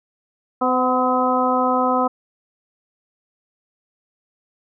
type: harmonic tone with a mistuned harmonic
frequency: 254.8 Hz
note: C4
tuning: 46 cents flat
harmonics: 1 / 2 / 3 / 4 / 5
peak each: -22 / -22 / -22 / -22 / -22 dBFS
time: 0.61-2.08 s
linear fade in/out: 10 ms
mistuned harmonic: 3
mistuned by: -30 cents
effects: none

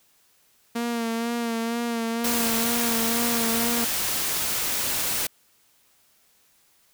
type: tone with vibrato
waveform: sawtooth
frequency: 232.3 Hz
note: A#3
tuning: 6 cents flat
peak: -21 dBFS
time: 0.75-3.85 s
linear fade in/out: 10 ms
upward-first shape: sine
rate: 2.1 Hz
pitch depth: 34 cents each way
type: noise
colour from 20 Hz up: white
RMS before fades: -26 dBFS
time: 2.24-5.27 s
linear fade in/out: 5 ms
effects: white hiss -62 dBFS RMS until 6.93 s

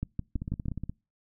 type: two click trains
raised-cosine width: 5 ms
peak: -22 / -18 dBFS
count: 10 / 5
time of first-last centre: 0.36-0.896 / 0.03-0.684 s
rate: 16.8 / 6.12 Hz
effects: noise-tail reverb RT60 0.3 s tail -26 dB re dry

